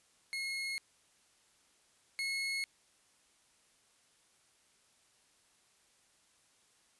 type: tone pair in turn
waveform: 30% pulse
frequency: 2163 / 2175 Hz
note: C#7 / C#7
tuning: -43 / -33 cents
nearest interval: unison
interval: 10 cents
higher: second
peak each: -33 / -31 dBFS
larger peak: second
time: 0.33-0.78 / 2.19-2.64 s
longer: neither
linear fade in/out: 0 ms
effects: white hiss -69 dBFS RMS until 6.99 s + resampled to 24000 Hz